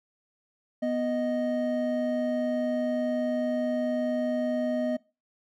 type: tone pair together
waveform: triangle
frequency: 246.9 / 622.1 Hz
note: B3 / D#5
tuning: 0 / 0 cents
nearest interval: octave + major third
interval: 1600 cents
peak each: -26 dBFS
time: 0.82-4.97 s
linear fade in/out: 10 ms
effects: noise-tail reverb RT60 0.3 s tail -22 dB re dry